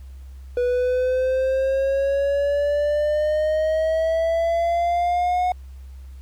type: exponential sweep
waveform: triangle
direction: up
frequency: 488.5 to 729 Hz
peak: -16 dBFS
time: 0.57-5.52 s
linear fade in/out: 2 ms
effects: added 66 Hz sine -36 dBFS peak until 6.21 s + pink hiss -59 dBFS RMS until 6.21 s